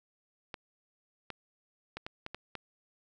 clicks, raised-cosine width 0.3 ms, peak -23 dBFS, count 7, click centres 0.542 / 1.303 / 1.97 / 2.065 / 2.264 / 2.346 / 2.553 s, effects none

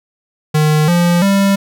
square tone with pitch steps, 153 / 173.73 / 197.27 Hz, D#3 / F3 / G3, -29 / -9 / +11 cents, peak -10 dBFS, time 0.54-1.56 s, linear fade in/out 10 ms, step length 340 ms, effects none

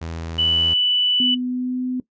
sawtooth tone with vibrato, 82.41 Hz, E2, in tune, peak -24 dBFS, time 0.01-0.74 s, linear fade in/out 10 ms, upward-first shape triangle, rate 14 Hz, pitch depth 10 cents each way
sine tone, 2974 Hz, F#7, 8 cents sharp, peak -16 dBFS, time 0.38-1.35 s, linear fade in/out 10 ms
sine tone with pitch glide, 250 to 253.1 Hz, B3 to B3, +21 to +43 cents, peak -21 dBFS, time 1.2-2 s, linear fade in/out 2 ms, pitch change +22 cents, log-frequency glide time 1.48-1.82 s
effects noise-tail reverb RT60 0.1 s tail -17 dB re dry + resampled to 16000 Hz

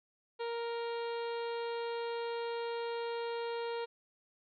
harmonic tone, 467.1 Hz, A#4, 3 cents sharp, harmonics 1 / 2 / 3 / 4 / 5 / 6 / 7 / 8 / 9, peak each -36 / -42 / -49 / -53 / -53 / -54 / -55 / -56 / -54 dBFS, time 0.39-3.86 s, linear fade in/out 20 ms, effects none

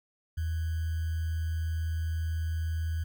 sine tone with sample-and-hold, 81 Hz, E2, 30 cents flat, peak -28 dBFS, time 0.37-3.04 s, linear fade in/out 10 ms, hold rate 1575 Hz, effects none

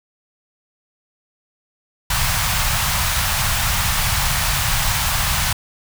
pink band-stop noise, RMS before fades -19 dBFS, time 2.1-5.53 s, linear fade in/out 5 ms, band 150 to 790 Hz, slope 24 dB/octave, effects none

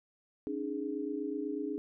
sine chord, C# suspended second, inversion none, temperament equal with one note detuned, 277.2 / 305.3 / 415.3 Hz, C#4 / D#4 / G#4, 0 / -33 / 0 cents, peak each -38 / -37 / -38 dBFS, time 0.47-1.78 s, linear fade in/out 0 ms, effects none

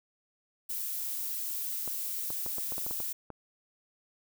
violet noise, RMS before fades -35 dBFS, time 0.69-3.13 s, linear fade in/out 10 ms
clicks, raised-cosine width 1 ms, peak -27 dBFS, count 10, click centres 1.877 / 2.304 / 2.463 / 2.583 / 2.722 / 2.781 / 2.865 / 2.91 / 3.003 / 3.303 s
effects none

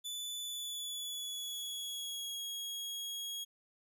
sawtooth tone with pitch glide, 3484 to 3300 Hz, A7 to G#7, -18 to -12 cents, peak -36 dBFS, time 0.04-3.45 s, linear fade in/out 20 ms, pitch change -94 cents, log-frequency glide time 0.41-2.41 s, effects none

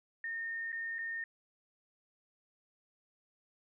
sine tone with dropouts, 1830 Hz, A#6, 32 cents flat, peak -36 dBFS, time 0.24-1.24 s, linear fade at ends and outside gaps 2 ms, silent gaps 0.72-0.727 / 0.985-0.989 s, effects none

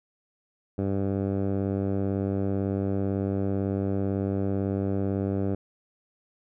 10% pulse tone with low-pass filter, 98 Hz, G2, in tune, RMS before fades -27 dBFS, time 0.78-5.55 s, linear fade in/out 5 ms, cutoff 540 Hz, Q 0.63, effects none

